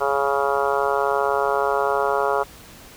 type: harmonic tone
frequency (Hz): 139.4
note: C#3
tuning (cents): +10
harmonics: 3 / 4 / 5 / 6 / 7 / 8 / 9 / 10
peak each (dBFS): -24 / -25 / -26 / -27 / -27 / -28 / -29 / -29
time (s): 0-2.44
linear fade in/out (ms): 20
effects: pink hiss -44 dBFS RMS until 2.96 s